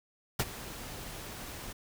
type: noise with ADSR envelope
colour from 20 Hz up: pink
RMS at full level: -28 dBFS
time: 0.39-1.73 s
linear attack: 7 ms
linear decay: 43 ms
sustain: -15 dB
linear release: 9 ms
effects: none